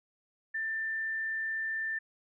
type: tone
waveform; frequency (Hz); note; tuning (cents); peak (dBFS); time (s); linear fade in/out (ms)
sine; 1782; A6; +22; -31; 0.54-1.99; 10
effects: none